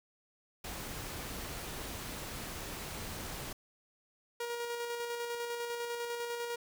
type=noise; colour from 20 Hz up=pink; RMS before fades=-42 dBFS; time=0.64-3.53 s; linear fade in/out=5 ms
type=tone with tremolo; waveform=sawtooth; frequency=474.2 Hz; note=A#4; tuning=30 cents sharp; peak=-31 dBFS; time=4.4-6.56 s; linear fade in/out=5 ms; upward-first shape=square; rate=10 Hz; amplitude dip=30%
effects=none